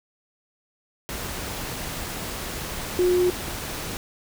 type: tone in noise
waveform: sine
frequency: 359.8 Hz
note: F#4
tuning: 48 cents flat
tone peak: -17 dBFS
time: 2.99-3.3 s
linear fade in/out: 0 ms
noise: pink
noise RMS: -32 dBFS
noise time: 1.09-3.97 s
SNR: +12 dB
effects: none